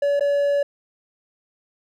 triangle tone with dropouts, 570 Hz, C#5, 48 cents sharp, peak -15 dBFS, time 0.02-0.63 s, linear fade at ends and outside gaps 5 ms, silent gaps 0.196-0.207 s, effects none

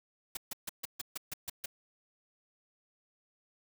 white noise bursts, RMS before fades -38 dBFS, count 9, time 0.35-1.659 s, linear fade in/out 5 ms, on 21 ms, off 140 ms, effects none

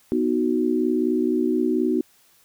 sine chord, B major, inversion none, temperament equal, 246.9 / 311.1 / 370 Hz, B3 / D#4 / F#4, 0 / 0 / 0 cents, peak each -23 / -23 / -23 dBFS, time 0.12-2.01 s, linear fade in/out 0 ms, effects white hiss -58 dBFS RMS until 2.44 s

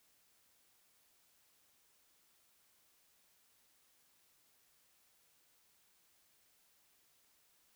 silence, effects white hiss -72 dBFS RMS until 7.75 s

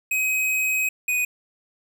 square tone pair in turn, 2530 / 2489 Hz, D#7 / D#7, +28 / 0 cents, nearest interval unison, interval 28 cents, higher first, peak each -21 dBFS, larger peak neither, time 0.11-0.89 / 1.08-1.25 s, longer first, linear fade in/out 5 ms, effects none

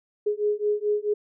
sine beating tone pair, 415.3 / 419.9 Hz, G#4 / G#4, 0 / +19 cents, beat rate 4.6 Hz, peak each -25 dBFS, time 0.26-1.14 s, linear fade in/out 10 ms, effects none

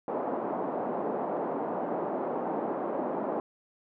white band-pass noise, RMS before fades -32 dBFS, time 0.08-3.4 s, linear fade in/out 2 ms, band 210 to 840 Hz, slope 24 dB/octave, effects none

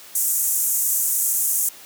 white band-pass noise, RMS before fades -21 dBFS, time 0.15-1.69 s, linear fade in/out 5 ms, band 6500 to 16000 Hz, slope 48 dB/octave, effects white hiss -43 dBFS RMS until 1.85 s + high-pass 150 Hz 12 dB/octave

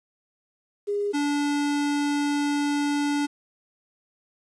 sine / square tone pair in turn, 408.5 / 289.4 Hz, G#4 / D4, -29 / -25 cents, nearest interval tritone, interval 596 cents, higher first, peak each -23 dBFS, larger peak neither, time 0.87-1.13 / 1.13-3.27 s, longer second, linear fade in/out 20 ms, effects resampled to 22050 Hz + 9-bit

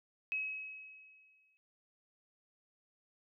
sine tone with exponential decay, 2559 Hz, D#7, 48 cents sharp, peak -32 dBFS, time 0.32-1.57 s, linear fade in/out 0 ms, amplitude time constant 270 ms, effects none

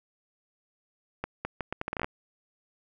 accelerating click train, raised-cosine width 0.5 ms, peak -16 dBFS, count 12, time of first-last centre 1.24-2.045 s, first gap 210 ms, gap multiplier 0.75, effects none

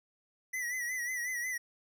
square tone with vibrato, 1966 Hz, B6, 8 cents flat, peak -34 dBFS, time 0.53-1.58 s, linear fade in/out 10 ms, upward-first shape sine, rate 5.5 Hz, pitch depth 69 cents each way, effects none

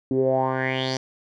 10% pulse tone with low-pass filter sweep, 130.81 Hz, C3, in tune, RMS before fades -23 dBFS, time 0.11-0.97 s, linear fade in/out 2 ms, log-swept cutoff 300 to 5600 Hz, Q 5.5, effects none

